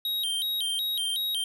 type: tone with vibrato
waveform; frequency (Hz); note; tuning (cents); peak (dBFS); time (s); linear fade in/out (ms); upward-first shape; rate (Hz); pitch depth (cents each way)
square; 3464; A7; -28; -27; 0.05-1.44; 2; square; 2.7; 160
effects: none